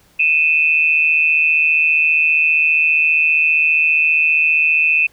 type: tone pair together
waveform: sine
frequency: 2489 / 2644 Hz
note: D#7 / E7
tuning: 0 / +5 cents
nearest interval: minor second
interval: 105 cents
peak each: -14 dBFS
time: 0.19-5.07 s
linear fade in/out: 10 ms
effects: pink hiss -53 dBFS RMS until 5.12 s